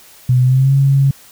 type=tone with pitch glide; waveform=sine; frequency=126 to 137.4 Hz; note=B2 to C#3; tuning=+35 to -15 cents; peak=-8 dBFS; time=0.29-1.11 s; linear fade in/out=5 ms; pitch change=+150 cents; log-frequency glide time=0.42-0.73 s; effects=white hiss -43 dBFS RMS until 1.31 s